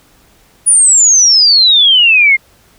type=exponential sweep; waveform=sine; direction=down; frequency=9820 to 2093 Hz; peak=-4 dBFS; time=0.66-2.37 s; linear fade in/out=20 ms; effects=pink hiss -48 dBFS RMS until 2.78 s